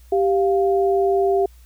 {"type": "tone pair together", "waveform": "sine", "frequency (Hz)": [392, 698.5], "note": ["G4", "F5"], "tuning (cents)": [0, 0], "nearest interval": "minor seventh", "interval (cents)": 1000, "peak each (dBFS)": [-16, -21], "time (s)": [0.12, 1.46], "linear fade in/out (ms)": 5, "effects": ["added 60 Hz sine -44 dBFS peak until 1.65 s", "white hiss -57 dBFS RMS until 1.65 s"]}